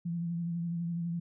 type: tone with vibrato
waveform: sine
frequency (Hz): 170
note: F3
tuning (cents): -46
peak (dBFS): -31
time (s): 0.05-1.2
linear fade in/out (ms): 10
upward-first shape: sine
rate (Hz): 12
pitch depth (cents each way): 32
effects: none